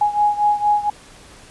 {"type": "beating tone pair", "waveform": "sine", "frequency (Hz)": [830.6, 834.9], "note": ["G#5", "G#5"], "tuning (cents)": [0, 9], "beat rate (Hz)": 4.3, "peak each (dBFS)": [-16, -19], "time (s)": [0.01, 0.9], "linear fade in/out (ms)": 5, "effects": ["pink hiss -44 dBFS RMS until 1.5 s", "resampled to 24000 Hz"]}